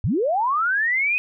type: linear sweep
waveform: sine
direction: up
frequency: 73.42 to 2536 Hz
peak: -18 dBFS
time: 0.04-1.18 s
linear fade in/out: 0 ms
effects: none